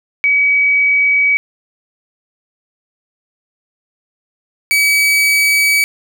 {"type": "tone pair in turn", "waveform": ["sine", "40% pulse"], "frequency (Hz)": [2272, 2281], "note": ["C#7", "C#7"], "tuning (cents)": [42, 49], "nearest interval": "unison", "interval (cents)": 7, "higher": "second", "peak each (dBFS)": -9, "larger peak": "neither", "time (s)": [[0.24, 1.37], [4.71, 5.84]], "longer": "neither", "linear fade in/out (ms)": 0, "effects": []}